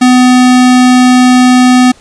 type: tone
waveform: square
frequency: 251.3 Hz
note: B3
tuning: 30 cents sharp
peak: -3 dBFS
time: 0.01-1.92 s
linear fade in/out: 10 ms
effects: pink hiss -41 dBFS RMS until 2 s + resampled to 22050 Hz